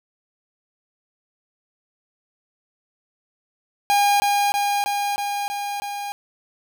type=tone with echo; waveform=45% pulse; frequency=812 Hz; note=G#5; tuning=39 cents flat; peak=-15 dBFS; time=3.9-4.2 s; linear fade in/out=0 ms; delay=320 ms; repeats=6; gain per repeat=-2 dB; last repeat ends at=6.12 s; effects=none